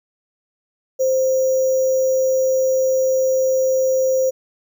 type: tone with sample-and-hold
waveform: sine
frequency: 523.3 Hz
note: C5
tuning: in tune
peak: -14 dBFS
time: 0.99-4.31 s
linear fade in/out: 20 ms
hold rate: 6300 Hz
effects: none